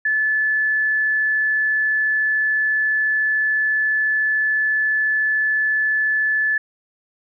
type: tone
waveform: sine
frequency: 1733 Hz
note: A6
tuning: 27 cents flat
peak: -16 dBFS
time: 0.05-6.58 s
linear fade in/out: 5 ms
effects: none

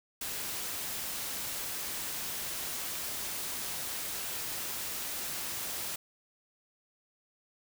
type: noise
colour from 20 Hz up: white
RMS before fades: -37 dBFS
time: 0.21-5.96 s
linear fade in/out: 5 ms
effects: none

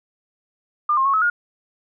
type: tone with pitch steps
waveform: sine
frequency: 1201 / 1066 / 1100 / 1289 / 1427 Hz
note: D6 / C6 / C#6 / E6 / F6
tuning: +38 / +32 / -14 / -39 / +37 cents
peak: -15 dBFS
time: 0.89-1.3 s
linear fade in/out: 5 ms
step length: 82 ms
effects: none

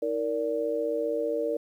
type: tone cluster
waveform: sine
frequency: 317.9 / 464.7 / 580 Hz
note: D#4 / A#4 / D5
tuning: +37 / -5 / -22 cents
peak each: -34 / -28 / -30 dBFS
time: 0.02-1.57 s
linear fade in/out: 5 ms
effects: 10-bit

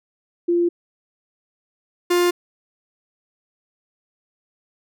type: tone pair in turn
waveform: sine / 45% pulse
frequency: 345.7 / 352.6 Hz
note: F4 / F4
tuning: -18 / +17 cents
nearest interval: unison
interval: 35 cents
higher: second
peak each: -15 dBFS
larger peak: neither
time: 0.48-0.69 / 2.1-2.31 s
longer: neither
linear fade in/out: 10 ms
effects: none

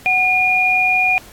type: tone pair together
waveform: sine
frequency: 743 / 2429 Hz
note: F#5 / D#7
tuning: +7 / -42 cents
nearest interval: octave + major sixth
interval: 2051 cents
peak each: -19 / -13 dBFS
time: 0.06-1.18 s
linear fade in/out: 0 ms
effects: pink hiss -42 dBFS RMS until 1.32 s + AAC 64 kbps

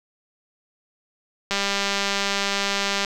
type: click train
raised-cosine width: 0.2 ms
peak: -6 dBFS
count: 307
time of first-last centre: 1.51-3.048 s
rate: 199 Hz
effects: 7-bit

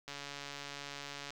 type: click train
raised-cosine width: 0.2 ms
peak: -26 dBFS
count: 175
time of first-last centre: 0.08-1.305 s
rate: 142 Hz
effects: 9-bit

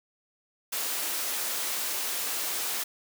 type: high-pass noise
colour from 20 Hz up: white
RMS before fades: -31 dBFS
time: 0.72-2.84 s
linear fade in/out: 10 ms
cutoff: 330 Hz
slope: 12 dB/octave
effects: none

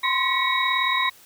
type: tone cluster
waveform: sine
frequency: 1024 / 1062 / 1921 / 2222 / 3816 Hz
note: C6 / C6 / B6 / C#7 / A#7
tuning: -38 / +25 / -48 / +4 / +40 cents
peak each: -26 dBFS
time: 0.03-1.1 s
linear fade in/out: 10 ms
effects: white hiss -51 dBFS RMS until 1.25 s

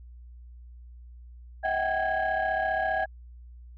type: tone cluster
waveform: sine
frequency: 643 / 744 / 779 / 1649 Hz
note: E5 / F#5 / G5 / G#6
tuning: -43 / +9 / -11 / -13 cents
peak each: -29 dBFS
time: 1.63-3.06 s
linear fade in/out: 20 ms
effects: tanh soft clip ceiling -19 dBFS + added 60 Hz sine -44 dBFS peak until 3.77 s

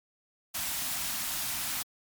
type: band-stop noise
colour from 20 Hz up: white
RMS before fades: -33 dBFS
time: 0.54-1.83 s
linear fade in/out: 10 ms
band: 310 to 620 Hz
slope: 48 dB/octave
effects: MP3 96 kbps

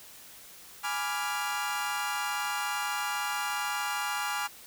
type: chord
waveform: 30% pulse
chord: G# diminished seventh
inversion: none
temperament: equal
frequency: 830.6 / 987.8 / 1174.7 / 1396.9 Hz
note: G#5 / B5 / D6 / F6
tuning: 0 / 0 / 0 / 0 cents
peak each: -32 / -35 / -34 / -32 dBFS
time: 0.83-4.48 s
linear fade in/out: 20 ms
effects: white hiss -50 dBFS RMS until 4.66 s

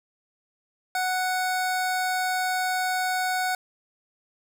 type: tone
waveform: 25% pulse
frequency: 740 Hz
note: F#5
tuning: in tune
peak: -20 dBFS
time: 0.95-3.55 s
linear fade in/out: 2 ms
effects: none

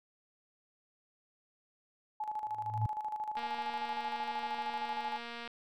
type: tone with tremolo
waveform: sine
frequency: 854 Hz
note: G#5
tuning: 48 cents sharp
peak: -33 dBFS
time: 2.2-5.18 s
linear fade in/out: 5 ms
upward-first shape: square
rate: 13 Hz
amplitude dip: 60%
type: tone with exponential growth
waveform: sine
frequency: 110 Hz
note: A2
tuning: in tune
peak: -26 dBFS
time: 2.46-2.86 s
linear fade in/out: 0 ms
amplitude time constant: 85 ms
type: click train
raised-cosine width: 0.3 ms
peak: -28 dBFS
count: 496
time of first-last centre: 3.37-5.476 s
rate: 235 Hz
effects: none

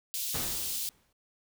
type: high-pass noise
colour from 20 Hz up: white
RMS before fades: -34 dBFS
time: 0.14-0.89 s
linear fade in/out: 0 ms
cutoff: 3000 Hz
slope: 24 dB/octave
type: noise with exponential decay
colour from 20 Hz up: pink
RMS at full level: -34 dBFS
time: 0.34-1.13 s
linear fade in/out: 5 ms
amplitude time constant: 170 ms
effects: none

